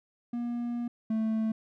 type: tone pair in turn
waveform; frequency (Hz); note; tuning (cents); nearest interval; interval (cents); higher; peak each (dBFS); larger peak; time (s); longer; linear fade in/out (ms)
triangle; 238.7 / 220.6; A#3 / A3; +41 / +5; minor second; 136; first; -28 / -24; second; 0.33-0.88 / 1.1-1.52; first; 5
effects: none